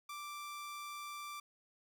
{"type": "tone", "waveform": "sawtooth", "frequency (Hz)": 1174.7, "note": "D6", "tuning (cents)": 0, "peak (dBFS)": -40, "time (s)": [0.09, 1.4], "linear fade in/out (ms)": 5, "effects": []}